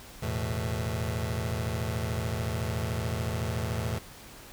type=chord; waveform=sawtooth; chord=E suspended fourth; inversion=none; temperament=just; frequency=82.41 / 109.88 / 123.61 Hz; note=E2 / A2 / B2; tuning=0 / -2 / +2 cents; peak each=-29 / -28 / -31 dBFS; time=0.22-3.99 s; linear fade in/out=10 ms; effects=pink hiss -48 dBFS RMS until 4.52 s